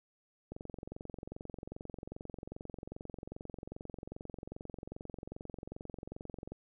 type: click train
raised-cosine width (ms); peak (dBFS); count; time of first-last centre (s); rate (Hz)
2; -30; 136; 0.52-6.52; 22.5
effects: none